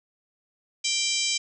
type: harmonic tone with a mistuned harmonic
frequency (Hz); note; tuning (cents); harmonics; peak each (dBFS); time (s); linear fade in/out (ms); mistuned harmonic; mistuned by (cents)
784; G5; 0; 3 / 4 / 5 / 6 / 7 / 8 / 9 / 10; -31 / -30 / -33 / -31 / -32 / -32 / -34 / -33; 0.84-1.38; 10; 6; +50
effects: none